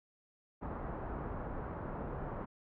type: low-pass noise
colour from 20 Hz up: pink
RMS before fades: -41 dBFS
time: 0.61-2.46 s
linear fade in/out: 20 ms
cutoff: 1300 Hz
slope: 24 dB/octave
effects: none